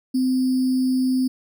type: tone with sample-and-hold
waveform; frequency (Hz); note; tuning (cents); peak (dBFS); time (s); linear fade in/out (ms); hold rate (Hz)
sine; 257.6; C4; -27; -17; 0.14-1.28; 10; 4900
effects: none